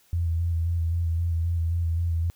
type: tone with vibrato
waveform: sine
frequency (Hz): 84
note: E2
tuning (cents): +33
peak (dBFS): -22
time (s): 0.13-2.3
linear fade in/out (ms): 0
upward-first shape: square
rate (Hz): 3.8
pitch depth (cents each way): 27
effects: white hiss -61 dBFS RMS until 2.35 s